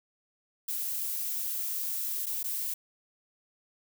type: noise with dropouts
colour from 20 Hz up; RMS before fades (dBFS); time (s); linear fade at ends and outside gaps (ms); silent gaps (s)
violet; -33; 0.68-2.74; 5; 2.259-2.265 / 2.431-2.44
effects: none